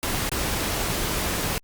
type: noise with dropouts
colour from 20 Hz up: pink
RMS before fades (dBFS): -26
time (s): 0.03-1.58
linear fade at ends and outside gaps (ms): 0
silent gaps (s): 0.292-0.318
effects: Opus 48 kbps